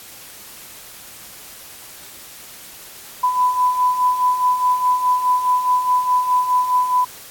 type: beating tone pair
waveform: sine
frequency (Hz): 995 / 999.8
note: B5 / B5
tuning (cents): +13 / +21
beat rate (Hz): 4.8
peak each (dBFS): -22 / -15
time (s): 3.23-7.05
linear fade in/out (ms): 10
effects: white hiss -39 dBFS RMS until 7.3 s + AAC 64 kbps